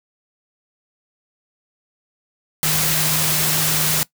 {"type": "tone in noise", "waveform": "sine", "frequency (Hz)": 155.56, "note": "D#3", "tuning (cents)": 0, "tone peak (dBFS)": -25, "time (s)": [2.63, 4.03], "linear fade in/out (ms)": 0, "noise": "white", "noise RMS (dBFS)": -19, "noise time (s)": [2.63, 4.03], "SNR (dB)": -9, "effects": ["noise-tail reverb RT60 0.1 s tail -20 dB re dry"]}